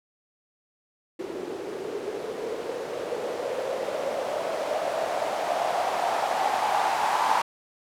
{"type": "noise with low-pass filter sweep", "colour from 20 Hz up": "violet", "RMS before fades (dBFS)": -28, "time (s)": [1.19, 7.42], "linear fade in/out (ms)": 5, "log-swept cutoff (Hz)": [370, 900], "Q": 5.3, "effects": []}